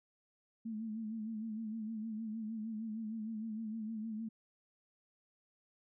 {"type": "tone with vibrato", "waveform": "sine", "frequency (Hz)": 220, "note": "A3", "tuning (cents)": 0, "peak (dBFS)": -38, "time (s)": [0.65, 4.29], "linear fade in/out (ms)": 10, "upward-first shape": "sine", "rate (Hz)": 6.5, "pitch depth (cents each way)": 61, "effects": []}